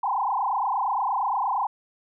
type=tone with frequency modulation; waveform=sine; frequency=907 Hz; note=A#5; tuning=48 cents flat; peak=-22 dBFS; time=0.03-1.67 s; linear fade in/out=5 ms; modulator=28.6 Hz; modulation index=4.7; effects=none